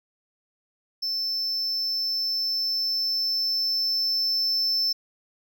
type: tone with level ramp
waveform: triangle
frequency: 5300 Hz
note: E8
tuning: 9 cents sharp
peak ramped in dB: -24 to -20 dBFS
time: 1.02-4.93 s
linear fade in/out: 10 ms
effects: none